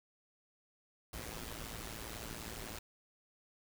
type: noise with amplitude modulation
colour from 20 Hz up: pink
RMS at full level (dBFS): -42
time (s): 1.13-2.79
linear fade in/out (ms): 5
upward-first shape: sine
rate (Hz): 112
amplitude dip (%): 75
effects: none